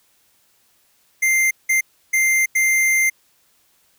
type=tone bursts at uneven times; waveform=square; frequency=2093 Hz; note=C7; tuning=in tune; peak=-15 dBFS; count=4; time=1.22-1.51 / 1.69-1.81 / 2.13-2.46 / 2.55-3.1 s; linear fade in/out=10 ms; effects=white hiss -60 dBFS RMS until 3.98 s